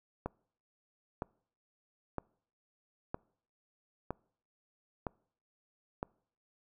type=click train; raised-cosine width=1 ms; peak=-21 dBFS; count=7; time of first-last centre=0.26-6.029 s; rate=1.04 Hz; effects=noise-tail reverb RT60 0.6 s tail -26 dB re dry